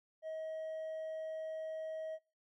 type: tone with hard clipping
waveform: sine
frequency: 635 Hz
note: D#5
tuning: 35 cents sharp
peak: -40 dBFS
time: 0.22-2.19 s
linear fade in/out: 50 ms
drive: 2 dB
effects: noise-tail reverb RT60 0.3 s tail -22 dB re dry + MP3 64 kbps